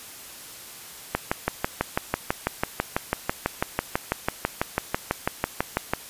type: click train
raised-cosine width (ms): 0.5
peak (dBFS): -6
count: 30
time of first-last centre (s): 1.15-5.935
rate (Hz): 6.06
effects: white hiss -42 dBFS RMS until 6.09 s + resampled to 32000 Hz